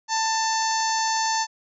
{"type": "harmonic tone", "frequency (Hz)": 889, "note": "A5", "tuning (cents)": 18, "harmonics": [1, 2, 3, 4, 5, 6, 7, 8], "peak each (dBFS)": [-23, -30, -39, -39, -31, -33, -30, -36], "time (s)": [0.08, 1.47], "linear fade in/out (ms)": 50, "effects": []}